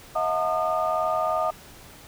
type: tone cluster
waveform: sine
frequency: 637 / 720 / 897 / 1219 Hz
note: D#5 / F#5 / A5 / D#6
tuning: +41 / -47 / +33 / -36 cents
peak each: -25 / -27 / -32 / -26 dBFS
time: 0.15-1.51 s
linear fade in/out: 10 ms
effects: tanh soft clip ceiling -13 dBFS + pink hiss -47 dBFS RMS until 2.07 s